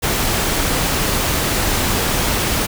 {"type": "noise", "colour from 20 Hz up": "pink", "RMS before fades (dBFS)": -18, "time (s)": [0.02, 2.67], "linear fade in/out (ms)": 20, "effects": []}